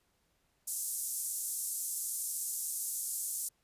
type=band-pass noise; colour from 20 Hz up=white; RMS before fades=-37 dBFS; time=0.67-3.49 s; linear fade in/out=10 ms; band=7200 to 12000 Hz; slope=24 dB/octave; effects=pink hiss -75 dBFS RMS until 3.63 s + resampled to 32000 Hz